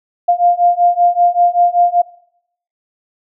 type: beating tone pair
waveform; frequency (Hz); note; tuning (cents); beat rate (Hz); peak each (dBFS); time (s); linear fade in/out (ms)
sine; 698.5 / 703.7; F5 / F5; 0 / +13; 5.2; -12; 0.28-2.02; 10
effects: noise-tail reverb RT60 0.7 s tail -20 dB re dry